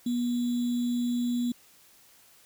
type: tone with sample-and-hold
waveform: sine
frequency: 241.9 Hz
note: B3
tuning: 36 cents flat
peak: -25 dBFS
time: 0.06-1.52 s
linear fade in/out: 5 ms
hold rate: 3675 Hz
effects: white hiss -58 dBFS RMS until 2.45 s